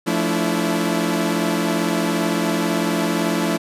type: tone cluster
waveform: sawtooth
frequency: 174.4 / 219.3 / 288.2 / 330.9 Hz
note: F3 / A3 / D4 / E4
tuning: -2 / -6 / -33 / +7 cents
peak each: -20 dBFS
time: 0.06-3.58 s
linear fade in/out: 20 ms
effects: resampled to 32000 Hz